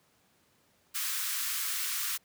white high-pass noise, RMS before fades -33 dBFS, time 0.94-2.18 s, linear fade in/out 20 ms, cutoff 1100 Hz, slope 48 dB/octave, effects pink hiss -68 dBFS RMS until 2.24 s + high-pass 100 Hz 12 dB/octave

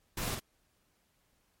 pink noise with echo, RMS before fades -36 dBFS, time 0.17-0.35 s, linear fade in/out 5 ms, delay 45 ms, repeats 1, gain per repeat -4 dB, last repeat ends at 0.395 s, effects pink hiss -73 dBFS RMS until 1.6 s + MP3 64 kbps

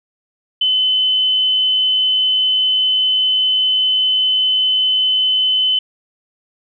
sine tone, 3035 Hz, F#7, 43 cents sharp, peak -12 dBFS, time 0.61-5.79 s, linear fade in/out 5 ms, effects none

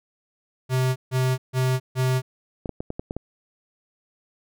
square tone bursts, 129.1 Hz, C3, 23 cents flat, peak -20 dBFS, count 4, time 0.69-2.22 s, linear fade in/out 50 ms, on 270 ms, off 150 ms
clicks, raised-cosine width 2 ms, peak -16 dBFS, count 7, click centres 2.658 / 2.693 / 2.805 / 2.904 / 2.995 / 3.109 / 3.166 s
effects none

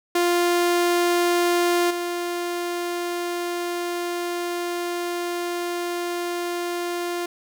sawtooth tone with level steps, 349.2 Hz, F4, in tune, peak -14 / -21 dBFS, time 0.15-7.26 s, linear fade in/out 5 ms, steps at 1.9 s, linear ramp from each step 10 ms, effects none

